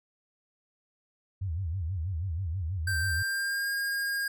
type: tone with vibrato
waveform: sine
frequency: 87.5 Hz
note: F2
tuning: 4 cents sharp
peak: -29 dBFS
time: 1.41-3.23 s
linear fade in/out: 10 ms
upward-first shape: sine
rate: 6.2 Hz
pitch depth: 210 cents each way
type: tone with pitch glide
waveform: square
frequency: 1568 to 1621.4 Hz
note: G6 to G#6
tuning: 0 to -42 cents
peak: -29 dBFS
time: 2.87-4.28 s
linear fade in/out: 5 ms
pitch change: +58 cents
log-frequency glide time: 3.05-3.71 s
effects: none